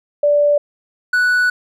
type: tone pair in turn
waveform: sine / triangle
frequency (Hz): 584 / 1479.3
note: D5 / F#6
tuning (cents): -10 / -1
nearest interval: octave + major third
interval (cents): 1609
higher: second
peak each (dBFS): -10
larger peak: neither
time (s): 0.23-0.58 / 1.13-1.5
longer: second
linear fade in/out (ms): 5
effects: none